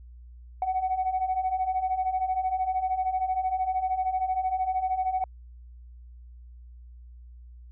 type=beating tone pair; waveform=sine; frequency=740 / 753 Hz; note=F#5 / F#5; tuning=0 / +30 cents; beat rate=13 Hz; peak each=-29 / -25 dBFS; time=0.62-5.24 s; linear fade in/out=2 ms; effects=tanh soft clip ceiling -19 dBFS + added 60 Hz sine -44 dBFS peak until 7.71 s